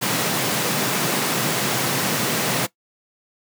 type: high-pass noise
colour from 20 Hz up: pink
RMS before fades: -22 dBFS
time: 0.01-2.67 s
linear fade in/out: 20 ms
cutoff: 120 Hz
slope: 48 dB/octave
effects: noise-tail reverb RT60 0.1 s tail -18 dB re dry